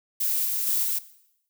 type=noise with level steps; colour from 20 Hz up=violet; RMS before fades=-25 / -27 / -24 / -26 dBFS; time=0.2-0.99 s; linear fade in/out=10 ms; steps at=0.45 / 0.67 / 0.83 s; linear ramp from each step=2 ms; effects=noise-tail reverb RT60 0.8 s tail -17 dB re dry